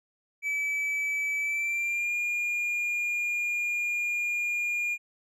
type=tone with pitch glide; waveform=triangle; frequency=2300 to 2420 Hz; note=D7 to D#7; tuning=-37 to -49 cents; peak=-25 dBFS; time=0.42-4.98 s; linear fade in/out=50 ms; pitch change=+88 cents; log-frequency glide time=1.39-2.15 s; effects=resampled to 32000 Hz